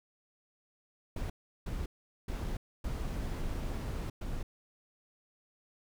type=noise bursts at uneven times; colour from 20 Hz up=brown; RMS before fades=-36 dBFS; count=5; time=1.16-1.3 / 1.66-1.86 / 2.28-2.57 / 2.84-4.1 / 4.21-4.43 s; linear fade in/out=5 ms; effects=none